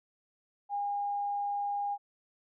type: tone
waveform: sine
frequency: 812 Hz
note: G#5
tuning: 39 cents flat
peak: -30 dBFS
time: 0.69-1.98 s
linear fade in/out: 50 ms
effects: none